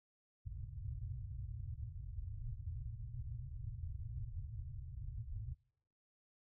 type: low-pass noise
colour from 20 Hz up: white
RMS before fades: -45 dBFS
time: 0.45-5.55 s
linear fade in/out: 20 ms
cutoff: 130 Hz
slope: 96 dB/octave
effects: noise-tail reverb RT60 0.7 s tail -26 dB re dry